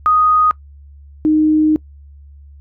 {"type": "tone pair in turn", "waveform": "sine", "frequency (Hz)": [1244.5, 308.8], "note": ["D#6", "D#4"], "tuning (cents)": [0, -13], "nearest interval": "2 octaves", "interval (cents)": 2413, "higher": "first", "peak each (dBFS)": -9, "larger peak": "neither", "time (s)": [[0.06, 0.51], [1.25, 1.76]], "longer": "second", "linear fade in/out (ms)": 0, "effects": ["noise-tail reverb RT60 0.1 s tail -22 dB re dry", "added 71 Hz sine -37 dBFS peak until 2.6 s"]}